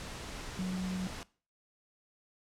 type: tone in noise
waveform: sine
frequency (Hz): 185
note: F#3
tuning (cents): 0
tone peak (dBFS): -32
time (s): 0.59-1.07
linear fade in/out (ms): 0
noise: pink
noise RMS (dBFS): -43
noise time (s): 0-1.23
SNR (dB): +8
effects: noise-tail reverb RT60 0.4 s tail -21 dB re dry + low-pass 8000 Hz 12 dB/octave